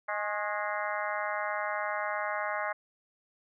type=harmonic tone with a mistuned harmonic; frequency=207.7 Hz; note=G#3; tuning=in tune; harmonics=3 / 4 / 5 / 6 / 7 / 8 / 9 / 10; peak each=-36 / -37 / -38 / -39 / -39 / -40 / -41 / -41 dBFS; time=0.08-2.73 s; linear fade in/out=10 ms; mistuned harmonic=5; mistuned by=+60 cents; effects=none